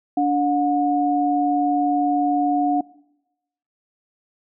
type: tone pair together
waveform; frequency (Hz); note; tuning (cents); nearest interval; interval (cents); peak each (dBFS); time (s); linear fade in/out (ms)
sine; 290 / 723.2; D4 / F#5; -22 / -40; octave + major third; 1582; -19; 0.17-2.81; 5
effects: noise-tail reverb RT60 0.9 s tail -22 dB re dry